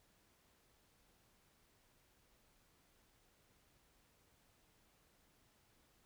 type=silence; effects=pink hiss -73 dBFS RMS until 6.05 s